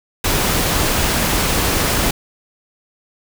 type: noise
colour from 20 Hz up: pink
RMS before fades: -17 dBFS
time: 0.24-2.11 s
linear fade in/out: 5 ms
effects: none